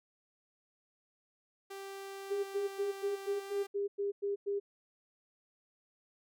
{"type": "tone with pitch glide", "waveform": "sawtooth", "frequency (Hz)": [392, 395.2], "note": ["G4", "G4"], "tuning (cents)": [0, 14], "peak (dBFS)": -39, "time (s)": [1.7, 3.67], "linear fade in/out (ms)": 10, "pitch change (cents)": 14, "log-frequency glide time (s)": [3.4, 3.51]}
{"type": "tone bursts", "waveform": "sine", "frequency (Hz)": 402.5, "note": "G4", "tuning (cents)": 46, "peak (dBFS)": -31, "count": 10, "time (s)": [2.3, 4.6], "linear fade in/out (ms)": 20, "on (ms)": 140, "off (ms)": 100}
{"effects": []}